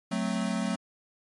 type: chord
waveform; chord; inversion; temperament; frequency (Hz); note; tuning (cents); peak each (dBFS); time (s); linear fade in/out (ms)
square; F# diminished; none; equal with one note detuned; 185 / 220 / 260.3; F#3 / A3 / C4; 0 / 0 / -9; -32 / -31 / -35; 0.11-0.76; 10
effects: MP3 48 kbps